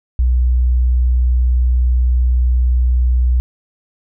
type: tone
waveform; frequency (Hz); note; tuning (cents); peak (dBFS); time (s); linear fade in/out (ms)
sine; 61.74; B1; 0; -10; 0.19-3.4; 0
effects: none